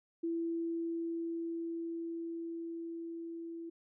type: tone with level ramp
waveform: sine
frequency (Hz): 333.5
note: E4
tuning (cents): +20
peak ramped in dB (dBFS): -32 to -41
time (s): 0.23-3.7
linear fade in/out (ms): 10
effects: none